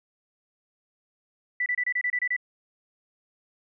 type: tone bursts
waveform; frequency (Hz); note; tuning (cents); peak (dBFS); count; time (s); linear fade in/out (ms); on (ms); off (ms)
sine; 1975.5; B6; 0; -23; 9; 1.6-2.365; 5; 61; 27
effects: none